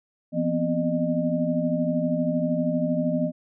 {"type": "tone cluster", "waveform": "sine", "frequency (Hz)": [169.5, 243.8, 256.5, 609], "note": ["E3", "B3", "C4", "D#5"], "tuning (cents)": [49, -22, -34, -37], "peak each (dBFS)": -27, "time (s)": [0.32, 3.32], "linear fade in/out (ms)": 50, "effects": []}